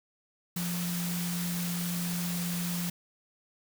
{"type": "tone in noise", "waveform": "sine", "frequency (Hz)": 174.61, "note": "F3", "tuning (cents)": 0, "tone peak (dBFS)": -31, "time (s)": [0.56, 2.9], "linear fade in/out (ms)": 5, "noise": "white", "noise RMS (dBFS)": -37, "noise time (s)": [0.56, 2.9], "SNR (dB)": 3, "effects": []}